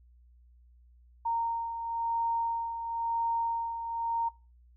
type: beating tone pair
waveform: sine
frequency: 924 / 924.98 Hz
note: A#5 / A#5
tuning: -16 / -14 cents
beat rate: 0.98 Hz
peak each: -30 / -38 dBFS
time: 1.25-4.29 s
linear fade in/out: 10 ms
effects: noise-tail reverb RT60 0.3 s tail -21 dB re dry + added 60 Hz sine -56 dBFS peak until 4.76 s